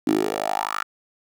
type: tone with high-pass filter sweep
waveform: 10% pulse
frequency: 51.91 Hz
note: G#1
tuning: in tune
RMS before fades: -24 dBFS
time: 0.07-0.83 s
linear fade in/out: 5 ms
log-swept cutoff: 280 to 1400 Hz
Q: 5.2
effects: none